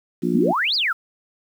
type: harmonic tone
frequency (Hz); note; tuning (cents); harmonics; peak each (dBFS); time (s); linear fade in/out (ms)
59.1; A#1; +24; 3 / 4 / 5 / 6; -24 / -24 / -24 / -24; 0.22-0.53; 20
type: exponential two-way sweep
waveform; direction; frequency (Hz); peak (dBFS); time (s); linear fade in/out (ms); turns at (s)
sine; up then down; 185 to 5040 to 1244; -18; 0.34-0.93; 10; 0.75
effects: 8-bit